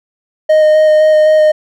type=tone with vibrato; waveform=triangle; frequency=618 Hz; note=D#5; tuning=12 cents flat; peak=-3 dBFS; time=0.49-1.52 s; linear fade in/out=10 ms; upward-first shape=square; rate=3.9 Hz; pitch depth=9 cents each way; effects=none